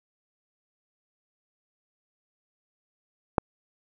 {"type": "click", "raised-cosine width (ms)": 1, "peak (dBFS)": -5, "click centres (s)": 3.382, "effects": []}